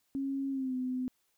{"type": "tone with pitch glide", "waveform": "sine", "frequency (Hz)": [272.9, 254.6], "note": ["C#4", "C4"], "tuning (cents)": [-27, -47], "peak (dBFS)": -31, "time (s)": [0.15, 1.08], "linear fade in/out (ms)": 0, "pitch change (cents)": -120, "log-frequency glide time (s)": [0.5, 0.75], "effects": ["white hiss -75 dBFS RMS until 1.37 s"]}